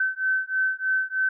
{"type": "beating tone pair", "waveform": "sine", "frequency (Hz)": [1531, 1534.2], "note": ["G6", "G6"], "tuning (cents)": [-41, -38], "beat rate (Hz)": 3.2, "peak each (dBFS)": -25, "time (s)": [0, 1.29], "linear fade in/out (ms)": 5, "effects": []}